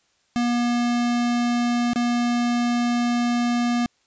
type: tone with dropouts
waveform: square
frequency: 240 Hz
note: B3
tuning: 49 cents flat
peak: -20 dBFS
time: 0.36-3.86 s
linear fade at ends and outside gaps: 0 ms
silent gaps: 1.933-1.959 s
effects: white hiss -65 dBFS RMS until 4.06 s + resampled to 16000 Hz